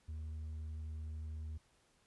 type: tone with hard clipping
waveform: triangle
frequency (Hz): 77.78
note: D#2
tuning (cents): 0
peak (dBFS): -40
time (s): 0.08-1.58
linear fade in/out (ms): 10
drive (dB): 1
effects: pink hiss -72 dBFS RMS until 2.06 s + resampled to 24000 Hz